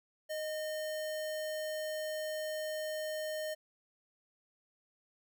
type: tone with sample-and-hold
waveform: sine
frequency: 620 Hz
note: D#5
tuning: 6 cents flat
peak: -35 dBFS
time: 0.29-3.55 s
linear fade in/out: 20 ms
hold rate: 2450 Hz
effects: none